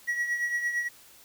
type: tone with tremolo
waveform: triangle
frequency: 1920 Hz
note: B6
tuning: 49 cents flat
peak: -22 dBFS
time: 0.07-0.89 s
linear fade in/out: 20 ms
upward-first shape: triangle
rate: 8.8 Hz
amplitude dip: 65%
effects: white hiss -54 dBFS RMS until 1.24 s

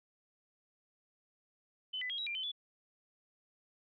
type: tone with pitch steps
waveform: sine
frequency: 3031 / 2001 / 3267 / 3861 / 2381 / 3064 / 3443 Hz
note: F#7 / B6 / G#7 / B7 / D7 / G7 / A7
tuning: +41 / +22 / -29 / -40 / +23 / -40 / -38 cents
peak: -36 dBFS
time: 1.93-2.518 s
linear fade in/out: 10 ms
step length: 84 ms
effects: none

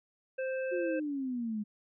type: harmonic tone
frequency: 523.3 Hz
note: C5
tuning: in tune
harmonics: 1 / 3 / 5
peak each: -32 / -42 / -46 dBFS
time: 0.38-1 s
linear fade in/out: 10 ms
type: exponential sweep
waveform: sine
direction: down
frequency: 368.3 to 205.7 Hz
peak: -32 dBFS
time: 0.71-1.64 s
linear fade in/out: 20 ms
effects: none

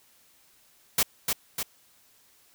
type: noise with echo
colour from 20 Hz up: white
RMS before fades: -22 dBFS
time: 0.98-1.03 s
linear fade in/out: 5 ms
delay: 300 ms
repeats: 2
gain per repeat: -4 dB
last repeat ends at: 1.63 s
effects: white hiss -61 dBFS RMS until 2.54 s

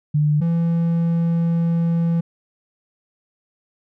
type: tone pair in turn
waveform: sine / triangle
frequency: 149.5 / 167.81 Hz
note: D3 / E3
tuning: +31 / +31 cents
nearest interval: major second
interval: 200 cents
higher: second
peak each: -14 dBFS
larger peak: neither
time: 0.14-0.41 / 0.41-2.21 s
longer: second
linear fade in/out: 10 ms
effects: none

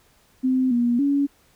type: tone with pitch steps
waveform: sine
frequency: 258.4 / 239.5 / 282 Hz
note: C4 / A#3 / C#4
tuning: -21 / +47 / +30 cents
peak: -17 dBFS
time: 0.43-1.27 s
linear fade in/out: 20 ms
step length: 280 ms
effects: pink hiss -59 dBFS RMS until 1.55 s

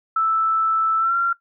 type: tone with pitch glide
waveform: sine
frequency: 1318.5 to 1375.3 Hz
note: E6 to F6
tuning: 0 to -27 cents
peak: -16 dBFS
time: 0.16-1.33 s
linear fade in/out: 5 ms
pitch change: +73 cents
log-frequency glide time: 0.98-1.16 s
effects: noise-tail reverb RT60 0.1 s tail -18 dB re dry

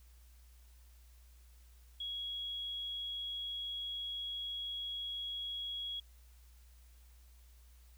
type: tone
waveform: sine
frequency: 3322 Hz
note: G#7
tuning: in tune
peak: -38 dBFS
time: 2-6 s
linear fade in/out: 5 ms
effects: added 60 Hz sine -57 dBFS peak until 7.97 s + white hiss -69 dBFS RMS until 7.97 s

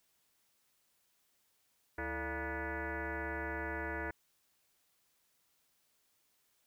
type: tone with frequency modulation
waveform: sine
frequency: 698 Hz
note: F5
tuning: 1 cent flat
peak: -36 dBFS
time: 1.98-4.11 s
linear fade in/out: 5 ms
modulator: 257 Hz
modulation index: 4.8
effects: white hiss -75 dBFS RMS until 6.66 s

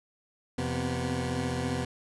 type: tone cluster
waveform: 20% pulse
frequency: 85.3 / 129.7 / 244.5 Hz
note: F2 / C3 / B3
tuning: -40 / -15 / -17 cents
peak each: -30 / -27 / -29 dBFS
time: 0.58-1.85 s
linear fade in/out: 5 ms
effects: resampled to 24000 Hz

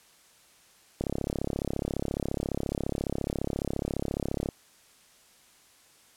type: click train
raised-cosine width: 2 ms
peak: -16 dBFS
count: 121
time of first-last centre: 1.01-4.488 s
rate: 34.5 Hz
effects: white hiss -59 dBFS RMS until 6.16 s + low-pass 11000 Hz 12 dB/octave

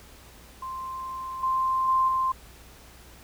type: tone with level steps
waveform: sine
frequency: 1046.5 Hz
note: C6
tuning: in tune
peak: -32 / -22 / -19 / -22 dBFS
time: 0.62-2.32 s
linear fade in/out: 5 ms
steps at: 1.43 / 1.88 / 2.08 s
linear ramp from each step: 5 ms
effects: added 60 Hz sine -52 dBFS peak until 3.23 s + pink hiss -51 dBFS RMS until 3.23 s

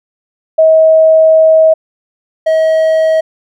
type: tone pair in turn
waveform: sine / triangle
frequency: 638 / 638 Hz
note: D#5 / D#5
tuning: +43 / +43 cents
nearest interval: unison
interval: 0 cents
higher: neither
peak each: -3 / -5 dBFS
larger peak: first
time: 0.58-1.74 / 2.46-3.21 s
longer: first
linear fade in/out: 10 ms
effects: none

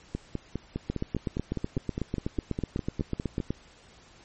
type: two click trains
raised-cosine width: 3 ms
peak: -15 / -17 dBFS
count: 22 / 17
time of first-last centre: 0.9-3.505 / 0.15-3.402 s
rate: 8.06 / 4.92 Hz
effects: pink hiss -55 dBFS RMS until 4.24 s + MP3 32 kbps

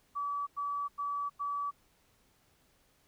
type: tone bursts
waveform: sine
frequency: 1147 Hz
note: D6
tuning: 41 cents flat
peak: -32 dBFS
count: 4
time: 0.15-1.712 s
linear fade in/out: 20 ms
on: 320 ms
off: 94 ms
effects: pink hiss -69 dBFS RMS until 3.07 s

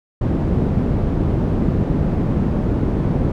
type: low-pass noise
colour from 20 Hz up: white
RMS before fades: -18 dBFS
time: 0.21-3.32 s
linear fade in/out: 5 ms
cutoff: 230 Hz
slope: 12 dB/octave
effects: none

